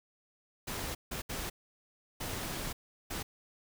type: noise bursts at uneven times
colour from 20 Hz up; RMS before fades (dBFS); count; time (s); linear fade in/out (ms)
pink; -38; 5; 0.67-0.95 / 1.11-1.22 / 1.29-1.5 / 2.2-2.73 / 3.1-3.23; 10
effects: none